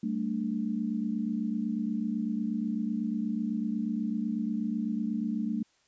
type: chord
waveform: sine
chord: G suspended second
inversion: none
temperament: equal with one note detuned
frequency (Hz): 196 / 224.1 / 293.7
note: G3 / A3 / D4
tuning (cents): 0 / +32 / 0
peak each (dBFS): -34 / -30 / -36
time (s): 0.03-5.63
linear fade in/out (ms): 5
effects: white hiss -68 dBFS RMS until 5.87 s + resampled to 16000 Hz